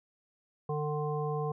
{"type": "harmonic tone", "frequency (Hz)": 150, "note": "D3", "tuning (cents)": 37, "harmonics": [1, 3, 5, 7], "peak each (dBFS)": [-33, -34, -39, -40], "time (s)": [0.69, 1.52], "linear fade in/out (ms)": 5, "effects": []}